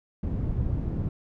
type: low-pass noise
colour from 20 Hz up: white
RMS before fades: -28 dBFS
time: 0.23-1.09 s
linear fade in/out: 2 ms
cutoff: 120 Hz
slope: 12 dB/octave
effects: none